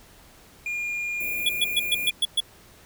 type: tone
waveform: triangle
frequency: 2417 Hz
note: D7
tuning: 49 cents sharp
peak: -25 dBFS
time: 0.66-2.11 s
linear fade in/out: 2 ms
type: band-stop noise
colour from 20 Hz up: white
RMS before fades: -35 dBFS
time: 1.2-2.1 s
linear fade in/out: 10 ms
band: 670 to 11000 Hz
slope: 48 dB/octave
type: tone bursts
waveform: square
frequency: 3381 Hz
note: G#7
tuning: 30 cents sharp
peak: -19 dBFS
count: 7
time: 1.46-2.404 s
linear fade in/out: 5 ms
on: 32 ms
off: 120 ms
effects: pink hiss -52 dBFS RMS until 2.85 s